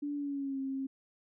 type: tone with pitch glide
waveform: sine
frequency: 289.6 to 268.7 Hz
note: D4 to C4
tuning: -24 to +46 cents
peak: -33 dBFS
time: 0.02-0.87 s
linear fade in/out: 10 ms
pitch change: -130 cents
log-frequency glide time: 0.15-0.6 s
effects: none